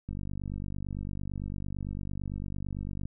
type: click train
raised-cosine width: 5 ms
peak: -24 dBFS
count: 146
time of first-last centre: 0.09-3.055 s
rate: 48.9 Hz
effects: none